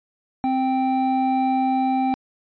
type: tone pair together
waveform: triangle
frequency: 261.5 / 784 Hz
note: C4 / G5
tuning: -1 / 0 cents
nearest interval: octave + perfect fifth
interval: 1901 cents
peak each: -19 dBFS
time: 0.44-2.14 s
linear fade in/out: 0 ms
effects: resampled to 11025 Hz